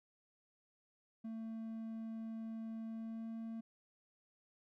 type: tone with pitch glide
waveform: triangle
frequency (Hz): 224 to 225.9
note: A3 to A3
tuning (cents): +31 to +46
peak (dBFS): -40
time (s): 1.24-3.61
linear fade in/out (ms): 10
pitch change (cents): +15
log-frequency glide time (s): 2.84-3.32
effects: none